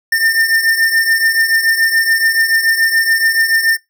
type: beating tone pair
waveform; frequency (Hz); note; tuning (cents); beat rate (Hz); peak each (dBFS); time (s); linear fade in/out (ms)
square; 1800 / 1807; A6 / A6; +39 / +46; 7; -18 / -13; 0.12-3.77; 5
effects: noise-tail reverb RT60 0.2 s tail -23 dB re dry